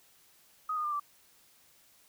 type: tone with pitch steps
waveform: sine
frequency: 1255 / 1224.9 / 1195.6 / 1166.9 Hz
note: D#6 / D#6 / D6 / D6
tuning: +15 / -27 / +31 / -11 cents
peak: -30 dBFS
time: 0.69-0.998 s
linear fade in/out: 5 ms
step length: 77 ms
effects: white hiss -63 dBFS RMS until 2.08 s